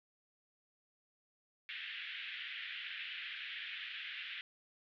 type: band-pass noise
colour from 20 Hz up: white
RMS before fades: -45 dBFS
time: 1.69-4.41 s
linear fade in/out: 0 ms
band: 1600 to 3400 Hz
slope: 48 dB/octave
effects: none